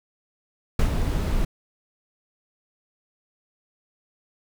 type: noise with ADSR envelope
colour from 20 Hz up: brown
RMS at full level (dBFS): -17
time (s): 0.79-1.45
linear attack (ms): 4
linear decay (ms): 94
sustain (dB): -6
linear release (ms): 5
effects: none